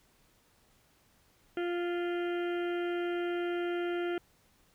harmonic tone with a mistuned harmonic, 349.2 Hz, F4, in tune, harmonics 1 / 2 / 4 / 5 / 6 / 7 / 8 / 9, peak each -31 / -41 / -42 / -49 / -49 / -52 / -52 / -51 dBFS, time 1.57-4.18 s, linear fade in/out 2 ms, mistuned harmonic 6, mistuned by -23 cents, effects pink hiss -67 dBFS RMS until 4.74 s

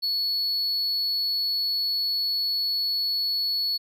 triangle tone, 4400 Hz, C#8, 14 cents flat, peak -22 dBFS, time 0.02-3.78 s, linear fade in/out 20 ms, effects none

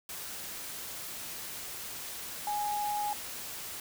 sine tone in noise, 830 Hz, G#5, 1 cent flat, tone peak -30 dBFS, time 2.47-3.13 s, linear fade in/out 2 ms, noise white, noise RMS -41 dBFS, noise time 0.09-3.8 s, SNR +8 dB, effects none

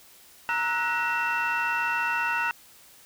sine tone cluster, 934 / 1313 / 1468 / 1901 / 2695 Hz, A#5 / E6 / F#6 / A#6 / E7, +3 / -7 / -14 / +33 / +38 cents, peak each -28 / -33 / -27 / -32 / -29 dBFS, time 0.49-2.51 s, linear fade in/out 0 ms, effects tanh soft clip ceiling -18 dBFS + white hiss -53 dBFS RMS until 3.05 s

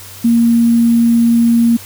sine tone with sample-and-hold, 233.1 Hz, A#3, in tune, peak -7 dBFS, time 0.24-1.77 s, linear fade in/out 10 ms, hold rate 11025 Hz, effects added 97 Hz sine -38 dBFS peak until 1.85 s + white hiss -34 dBFS RMS until 1.85 s

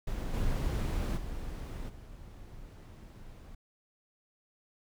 brown noise with level steps, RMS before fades -35 / -31 / -39 / -48 dBFS, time 0.07-3.55 s, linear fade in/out 5 ms, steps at 0.33 / 1.16 / 1.88 s, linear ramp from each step 20 ms, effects none

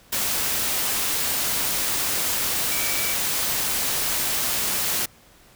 sine tone in noise, 2300 Hz, D7, 37 cents flat, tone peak -31 dBFS, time 2.71-3.14 s, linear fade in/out 10 ms, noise white, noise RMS -24 dBFS, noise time 0.12-5.06 s, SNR -10 dB, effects pink hiss -53 dBFS RMS until 5.55 s

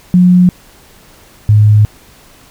sine tone pair in turn, 180 / 105.68 Hz, F#3 / G#2, -47 / +31 cents, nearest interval major sixth, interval 922 cents, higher first, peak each -3 dBFS, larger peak neither, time 0.14-0.49 / 1.49-1.85 s, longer second, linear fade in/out 0 ms, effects pink hiss -42 dBFS RMS until 2.5 s

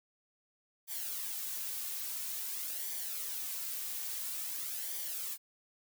blue noise with flanger, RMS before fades -39 dBFS, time 0.87-5.38 s, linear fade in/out 50 ms, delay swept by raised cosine 0.74 to 3.04 ms, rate 0.49 Hz, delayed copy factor -0.55, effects none

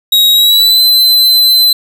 45% pulse tone with pitch glide, 3803 to 4052 Hz, A#7 to B7, +34 to +44 cents, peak -4 dBFS, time 0.12-1.73 s, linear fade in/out 5 ms, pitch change +110 cents, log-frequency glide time 0.32-0.82 s, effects none

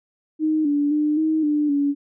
sine tone with pitch steps, 311.2 / 289.5 / 300.3 / 314.9 / 297.3 / 284.7 Hz, D#4 / D4 / D4 / D#4 / D4 / C#4, 0 / -25 / +39 / +21 / +21 / +46 cents, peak -17 dBFS, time 0.39-1.95 s, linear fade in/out 50 ms, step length 260 ms, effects none

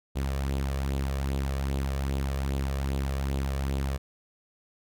sawtooth tone with flanger, 68.1 Hz, C#2, 30 cents flat, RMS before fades -29 dBFS, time 0.15-3.98 s, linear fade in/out 20 ms, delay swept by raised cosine 0.26 to 1.76 ms, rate 2.5 Hz, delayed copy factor +0.5, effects none

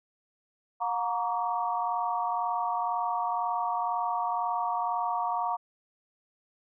sine tone cluster, 718 / 935 / 1129 / 1171 Hz, F5 / A#5 / C#6 / D6, +48 / +5 / +31 / -5 cents, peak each -31 / -30 / -34 / -39 dBFS, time 0.8-5.57 s, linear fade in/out 20 ms, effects none

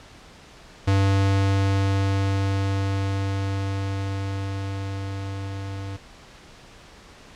square tone with level ramp, 97.8 Hz, G2, 4 cents flat, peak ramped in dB -17 to -31 dBFS, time 0.87-5.97 s, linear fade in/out 10 ms, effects pink hiss -47 dBFS RMS until 7.35 s + low-pass 6000 Hz 12 dB/octave

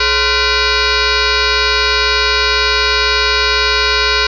sine tone with frequency modulation, 1397 Hz, F6, in tune, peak -10 dBFS, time 0-4.27 s, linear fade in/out 5 ms, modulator 486 Hz, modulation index 7.2, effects none

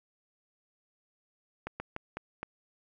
slowing click train, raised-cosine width 0.5 ms, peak -21 dBFS, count 5, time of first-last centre 1.67-2.43 s, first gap 130 ms, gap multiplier 1.26, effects none

